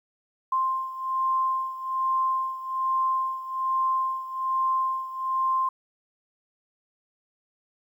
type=beating tone pair; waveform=sine; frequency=1050 / 1051.2 Hz; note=C6 / C6; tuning=+6 / +8 cents; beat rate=1.2 Hz; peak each=-25 / -29 dBFS; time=0.52-5.69 s; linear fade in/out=5 ms; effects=10-bit